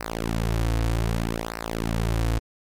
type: tone with flanger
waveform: sawtooth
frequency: 56.3 Hz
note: A1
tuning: 40 cents sharp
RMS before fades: -25 dBFS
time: 0-2.39 s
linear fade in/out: 5 ms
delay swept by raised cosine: 0.29 to 5.09 ms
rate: 0.64 Hz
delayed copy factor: -0.9
effects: MP3 96 kbps